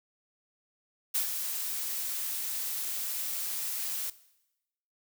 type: noise with ADSR envelope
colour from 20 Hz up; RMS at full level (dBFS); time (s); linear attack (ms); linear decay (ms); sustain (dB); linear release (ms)
blue; -27; 1.14-4.1; 14; 110; -7; 4
effects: noise-tail reverb RT60 0.9 s tail -18 dB re dry